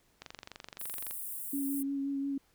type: click train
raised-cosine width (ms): 0.2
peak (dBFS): -26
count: 22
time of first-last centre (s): 0.22-1.11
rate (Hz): 23.6
type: high-pass noise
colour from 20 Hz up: white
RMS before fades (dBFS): -40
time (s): 0.79-1.83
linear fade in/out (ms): 10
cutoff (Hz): 8800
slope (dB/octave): 48
type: tone with vibrato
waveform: sine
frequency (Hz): 277.2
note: C#4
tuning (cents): 0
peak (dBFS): -31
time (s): 1.53-2.38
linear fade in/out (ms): 5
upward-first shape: sine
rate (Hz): 5.7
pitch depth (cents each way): 18
effects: pink hiss -69 dBFS RMS until 2.54 s